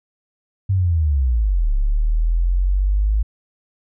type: linear two-way sweep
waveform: sine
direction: down then up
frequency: 99 to 34.27 to 53.4 Hz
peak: -14 dBFS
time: 0.69-3.23 s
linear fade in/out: 10 ms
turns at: 1.73 s
effects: none